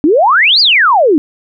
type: exponential two-way sweep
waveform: sine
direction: up then down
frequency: 277.2 to 4978 to 277.2 Hz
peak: -5 dBFS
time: 0.04-1.18 s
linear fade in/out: 0 ms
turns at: 0.6 s
effects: none